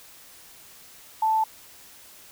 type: tone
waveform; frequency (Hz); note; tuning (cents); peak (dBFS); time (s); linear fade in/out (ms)
sine; 879; A5; -2; -19; 1.22-1.44; 5
effects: white hiss -49 dBFS RMS until 2.31 s